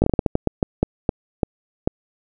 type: slowing click train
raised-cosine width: 2 ms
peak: -3 dBFS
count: 14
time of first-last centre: 0.02-1.875 s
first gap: 19 ms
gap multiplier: 1.3
effects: none